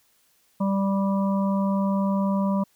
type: harmonic tone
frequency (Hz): 196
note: G3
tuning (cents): 0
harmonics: 1 / 3 / 5 / 6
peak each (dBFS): -21 / -30 / -31 / -38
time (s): 0.6-2.64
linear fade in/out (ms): 10
effects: white hiss -64 dBFS RMS until 2.75 s